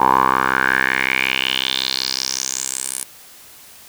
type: tone with band-pass filter sweep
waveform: 10% pulse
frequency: 65.41 Hz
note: C2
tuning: in tune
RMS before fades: -19 dBFS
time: 0-3.04 s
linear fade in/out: 5 ms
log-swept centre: 910 to 10000 Hz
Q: 4.8
effects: white hiss -43 dBFS RMS until 3.88 s